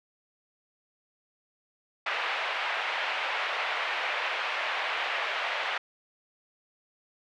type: band-pass noise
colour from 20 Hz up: white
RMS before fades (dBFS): -31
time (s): 2.06-5.78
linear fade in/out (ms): 5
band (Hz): 570 to 2800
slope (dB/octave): 24
effects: none